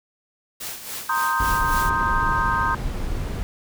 white noise with tremolo, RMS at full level -31 dBFS, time 0.6-1.9 s, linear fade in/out 10 ms, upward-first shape sine, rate 3.6 Hz, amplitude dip 60%
sine chord, C minor seventh, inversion third, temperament equal, 932.3 / 1046.5 / 1244.5 / 1568 Hz, Bb5 / C6 / Eb6 / G6, 0 / 0 / 0 / 0 cents, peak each -25 dBFS, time 1.09-2.75 s, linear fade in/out 5 ms
brown noise, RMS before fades -26 dBFS, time 1.4-3.43 s, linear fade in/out 0 ms
effects none

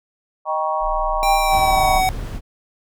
sine chord, Eb dominant seventh, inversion none, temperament equal with one note detuned, 622.3 / 784 / 951.4 / 1108.7 Hz, Eb5 / G5 / Bb5 / Db6, 0 / 0 / +35 / 0 cents, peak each -24 dBFS, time 0.45-2.02 s, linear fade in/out 50 ms
sine tone, 29.14 Hz, A#0, in tune, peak -24 dBFS, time 0.8-2.19 s, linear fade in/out 50 ms
square tone with pitch glide, 790 to 750 Hz, G5 to F#5, +13 to +23 cents, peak -16 dBFS, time 1.23-2.09 s, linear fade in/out 0 ms, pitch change -90 cents, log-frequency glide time 1.36-1.89 s
brown noise, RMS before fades -27 dBFS, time 1.49-2.41 s, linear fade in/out 50 ms
effects none

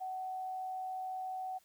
sine tone with frequency modulation, 750 Hz, F#5, 23 cents sharp, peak -37 dBFS, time 0-1.59 s, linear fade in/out 20 ms, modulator 85.9 Hz, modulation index 0.22, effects white hiss -69 dBFS RMS until 1.64 s

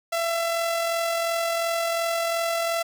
sawtooth tone with amplitude modulation, 671 Hz, E5, 31 cents sharp, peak -18 dBFS, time 0.12-2.83 s, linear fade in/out 10 ms, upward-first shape sine, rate 42.8 Hz, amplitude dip 30%, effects none

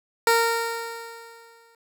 15% pulse tone with exponential decay, 461.5 Hz, A#4, 17 cents flat, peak -9 dBFS, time 0.27-1.75 s, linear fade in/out 2 ms, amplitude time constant 320 ms, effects none

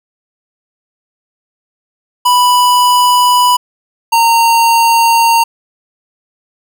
square tone pair in turn, 987.8 / 921.6 Hz, B5 / A#5, 0 / -20 cents, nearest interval minor second, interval 120 cents, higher first, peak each -7 dBFS, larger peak neither, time 2.25-3.57 / 4.12-5.44 s, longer neither, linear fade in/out 10 ms, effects none

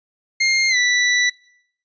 sawtooth tone with pitch glide, 2122 to 1968.5 Hz, C7 to B6, +24 to -6 cents, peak -11 dBFS, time 0.4-1.3 s, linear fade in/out 10 ms, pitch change -130 cents, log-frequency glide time 0.69-0.77 s, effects noise-tail reverb RT60 0.7 s tail -23 dB re dry + resampled to 16000 Hz

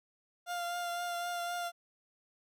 30% pulse tone with vibrato, 698.5 Hz, F5, in tune, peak -32 dBFS, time 0.46-1.72 s, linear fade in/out 50 ms, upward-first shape triangle, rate 3.9 Hz, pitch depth 21 cents each way, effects none

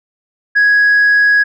sine tone, 1664 Hz, G#6, 3 cents sharp, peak -5 dBFS, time 0.55-1.44 s, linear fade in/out 20 ms, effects tanh soft clip ceiling -5 dBFS

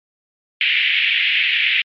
pink band-pass noise, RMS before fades -17 dBFS, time 0.61-1.82 s, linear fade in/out 2 ms, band 2000 to 3200 Hz, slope 48 dB/octave, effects MP3 64 kbps

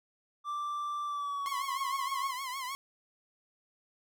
triangle tone with pitch glide, 1174.7 to 1089.7 Hz, D6 to C#6, 0 to -30 cents, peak -31 dBFS, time 0.44-2.34 s, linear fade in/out 50 ms, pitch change -130 cents, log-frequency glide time 1.05-1.71 s
sawtooth tone with vibrato, 1046.5 Hz, C6, in tune, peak -32 dBFS, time 1.46-2.75 s, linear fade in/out 0 ms, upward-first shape triangle, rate 6.5 Hz, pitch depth 120 cents each way
effects none

